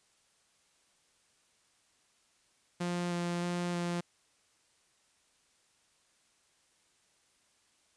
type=tone with vibrato; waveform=sawtooth; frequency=174.61 Hz; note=F3; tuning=in tune; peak=-28 dBFS; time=2.8-4.01 s; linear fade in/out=10 ms; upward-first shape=square; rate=1.6 Hz; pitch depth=9 cents each way; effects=white hiss -70 dBFS RMS until 7.96 s + resampled to 22050 Hz